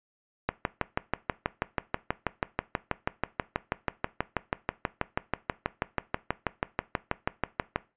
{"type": "click train", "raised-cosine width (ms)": 0.5, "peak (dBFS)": -10, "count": 46, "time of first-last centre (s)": [0.49, 7.76], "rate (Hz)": 6.19, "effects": ["noise-tail reverb RT60 0.3 s tail -19 dB re dry", "resampled to 8000 Hz"]}